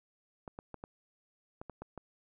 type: clicks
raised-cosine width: 1 ms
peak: -29 dBFS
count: 8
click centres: 0.478 / 0.589 / 0.743 / 0.839 / 1.615 / 1.697 / 1.82 / 1.977 s
effects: none